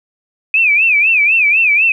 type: tone with vibrato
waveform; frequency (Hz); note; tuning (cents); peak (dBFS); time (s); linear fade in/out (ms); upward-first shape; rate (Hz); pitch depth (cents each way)
sine; 2489; D#7; 0; -8; 0.54-1.92; 2; sine; 4; 150
effects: 8-bit